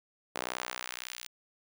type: tone with high-pass filter sweep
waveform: sawtooth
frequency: 61.9 Hz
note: B1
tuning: 5 cents sharp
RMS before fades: -40 dBFS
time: 0.35-1.27 s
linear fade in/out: 5 ms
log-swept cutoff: 520 to 3400 Hz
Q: 0.76
effects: none